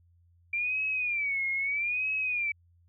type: tone with vibrato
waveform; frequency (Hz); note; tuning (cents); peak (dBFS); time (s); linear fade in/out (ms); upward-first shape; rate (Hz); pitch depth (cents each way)
sine; 2349; D7; 0; -27; 0.53-2.52; 5; sine; 0.78; 150
effects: added 86 Hz sine -60 dBFS peak until 2.88 s